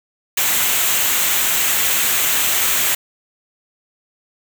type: noise with comb filter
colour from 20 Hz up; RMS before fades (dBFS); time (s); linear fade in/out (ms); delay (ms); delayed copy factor
white; -17; 0.37-2.95; 5; 0.2; -0.5
effects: none